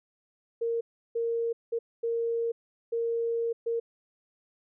sine tone bursts at uneven times, 463.4 Hz, A#4, 10 cents flat, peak -26 dBFS, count 6, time 0.61-0.81 / 1.15-1.53 / 1.72-1.79 / 2.03-2.52 / 2.92-3.53 / 3.66-3.8 s, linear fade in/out 10 ms, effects none

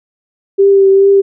sine tone with vibrato, 392 Hz, G4, in tune, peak -4 dBFS, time 0.58-1.22 s, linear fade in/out 20 ms, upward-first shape triangle, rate 2.4 Hz, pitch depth 24 cents each way, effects none

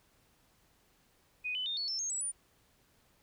sine tone with pitch steps, 2489 / 3012 / 3644 / 4409 / 5335 / 6456 / 7811 / 9452 Hz, D#7 / F#7 / A#7 / C#8 / E8 / G#8 / B8 / D9, 0 / +30 / -40 / -10 / +20 / -50 / -20 / +10 cents, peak -33 dBFS, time 1.44-2.32 s, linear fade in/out 20 ms, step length 110 ms, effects pink hiss -69 dBFS RMS until 3.22 s

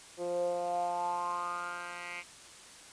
10% pulse tone with band-pass filter sweep, 175.2 Hz, F3, 6 cents sharp, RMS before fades -35 dBFS, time 0.17-2.24 s, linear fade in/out 50 ms, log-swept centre 430 to 2200 Hz, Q 6, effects white hiss -52 dBFS RMS until 2.92 s + resampled to 22050 Hz

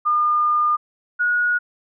sine tone pair in turn, 1211 / 1451.4 Hz, D#6 / F#6, -47 / -34 cents, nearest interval minor third, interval 313 cents, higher second, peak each -15 / -16 dBFS, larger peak first, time 0.05-0.77 / 1.19-1.59 s, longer first, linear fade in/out 20 ms, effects none

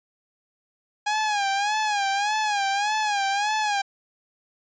sawtooth tone with vibrato, 823 Hz, G#5, 16 cents flat, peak -18 dBFS, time 1.06-3.82 s, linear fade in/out 10 ms, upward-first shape sine, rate 1.7 Hz, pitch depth 87 cents each way, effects resampled to 16000 Hz

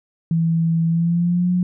sine tone with pitch glide, 164.81 to 179.73 Hz, E3 to F3, 0 to +50 cents, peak -15 dBFS, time 0.31-1.63 s, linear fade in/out 2 ms, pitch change +150 cents, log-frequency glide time 0.87-1.51 s, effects none

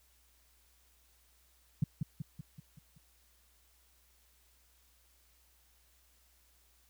sine tone with echo, 149.9 Hz, D3, 36 cents sharp, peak -24 dBFS, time 1.82-1.84 s, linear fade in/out 5 ms, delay 190 ms, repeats 6, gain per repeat -5 dB, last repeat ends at 2.98 s, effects added 60 Hz sine -69 dBFS peak until 6.89 s + white hiss -69 dBFS RMS until 6.89 s

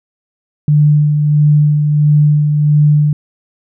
sine tone with tremolo, 148.9 Hz, D3, 24 cents sharp, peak -5 dBFS, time 0.68-3.13 s, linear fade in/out 2 ms, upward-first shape sine, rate 1.5 Hz, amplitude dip 40%, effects none

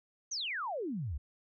sine exponential sweep, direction down, 6550 to 61.5 Hz, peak -34 dBFS, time 0.31-1.18 s, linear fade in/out 10 ms, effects none

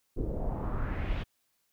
brown noise with low-pass filter sweep, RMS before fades -32 dBFS, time 0.16-1.24 s, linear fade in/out 20 ms, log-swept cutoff 380 to 3400 Hz, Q 2.3, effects white hiss -75 dBFS RMS until 1.72 s

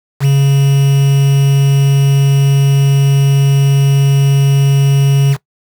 triangle tone with quantisation, 138.59 Hz, C#3, in tune, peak -4 dBFS, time 0.2-5.37 s, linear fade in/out 50 ms, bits 4, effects noise-tail reverb RT60 0.1 s tail -19 dB re dry

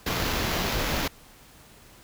pink noise with sample-and-hold, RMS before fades -27 dBFS, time 0.06-1.08 s, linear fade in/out 5 ms, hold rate 8820 Hz, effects pink hiss -52 dBFS RMS until 2.03 s

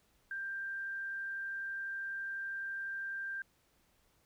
sine tone, 1583 Hz, G6, 17 cents sharp, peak -37 dBFS, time 0.31-3.42 s, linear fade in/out 2 ms, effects pink hiss -72 dBFS RMS until 4.25 s

